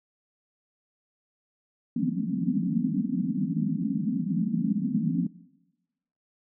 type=band-pass noise; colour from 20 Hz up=pink; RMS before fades=-27 dBFS; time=1.96-5.27 s; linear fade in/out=5 ms; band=160 to 280 Hz; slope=96 dB/octave; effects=noise-tail reverb RT60 1.0 s tail -20 dB re dry